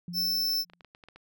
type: tone with exponential decay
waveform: sine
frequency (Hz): 174.61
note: F3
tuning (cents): 0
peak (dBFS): -34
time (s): 0.08-0.82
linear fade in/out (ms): 2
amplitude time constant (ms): 160
type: tone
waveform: square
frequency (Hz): 5310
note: E8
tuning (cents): +12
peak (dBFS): -26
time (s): 0.13-0.65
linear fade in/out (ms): 50
type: clicks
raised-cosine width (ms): 0.3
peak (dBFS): -34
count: 10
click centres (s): 0.494 / 0.534 / 0.699 / 0.735 / 0.808 / 0.847 / 0.949 / 1.038 / 1.086 / 1.16
effects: none